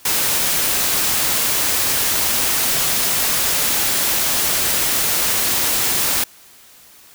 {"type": "noise", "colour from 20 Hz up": "white", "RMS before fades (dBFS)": -18, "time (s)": [0.05, 6.24], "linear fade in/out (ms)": 5, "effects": ["white hiss -46 dBFS RMS until 7.14 s"]}